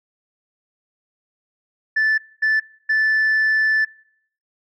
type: tone bursts at uneven times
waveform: sine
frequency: 1753 Hz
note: A6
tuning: 7 cents flat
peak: -13 dBFS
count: 3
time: 1.96-2.18 / 2.42-2.6 / 2.89-3.85 s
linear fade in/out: 10 ms
effects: noise-tail reverb RT60 0.6 s tail -20 dB re dry + tanh soft clip ceiling -13 dBFS